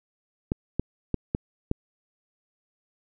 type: clicks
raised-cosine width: 3 ms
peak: -11 dBFS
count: 5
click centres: 0.519 / 0.796 / 1.143 / 1.349 / 1.714 s
effects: none